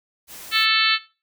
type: noise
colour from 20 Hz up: white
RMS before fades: -39 dBFS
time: 0.27-0.67 s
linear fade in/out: 50 ms
type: harmonic tone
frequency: 440 Hz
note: A4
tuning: in tune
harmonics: 3 / 4 / 5 / 6 / 7 / 8 / 9 / 10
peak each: -24 / -24 / -24 / -24 / -24 / -24 / -24 / -24 dBFS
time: 0.51-0.99 s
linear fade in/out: 50 ms
effects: noise-tail reverb RT60 0.3 s tail -17 dB re dry